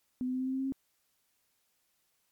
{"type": "tone with pitch steps", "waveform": "sine", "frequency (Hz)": [252.4, 254.7, 257.1, 259.5, 261.9, 264.3, 266.8, 269.3], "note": ["B3", "C4", "C4", "C4", "C4", "C4", "C4", "C#4"], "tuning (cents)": [38, -46, -30, -14, 2, 18, 34, -50], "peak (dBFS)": -30, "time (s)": [0.21, 0.722], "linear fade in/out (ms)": 0, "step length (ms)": 64, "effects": ["white hiss -75 dBFS RMS until 2.31 s", "MP3 96 kbps"]}